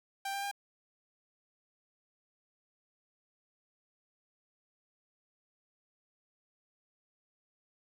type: tone with pitch steps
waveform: sawtooth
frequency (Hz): 787 / 794.8 / 802.6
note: G5 / G5 / G5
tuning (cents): +7 / +24 / +41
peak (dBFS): -31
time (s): 0.25-0.514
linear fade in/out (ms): 5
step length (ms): 88
effects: none